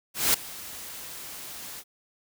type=noise with ADSR envelope; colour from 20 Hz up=white; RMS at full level=-20 dBFS; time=0.14-1.84 s; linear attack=200 ms; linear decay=5 ms; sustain=-20 dB; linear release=54 ms; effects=none